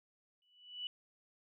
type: tone with exponential growth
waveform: sine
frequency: 2960 Hz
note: F#7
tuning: in tune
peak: -36 dBFS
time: 0.42-0.87 s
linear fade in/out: 1 ms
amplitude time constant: 97 ms
effects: none